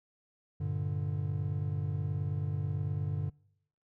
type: chord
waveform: triangle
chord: G minor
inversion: none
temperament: equal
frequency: 98 / 116.54 / 146.83 Hz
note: G2 / Bb2 / D3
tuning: 0 / 0 / 0 cents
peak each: -32 / -38 / -32 dBFS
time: 0.6-3.3 s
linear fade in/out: 10 ms
effects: noise-tail reverb RT60 0.8 s tail -26 dB re dry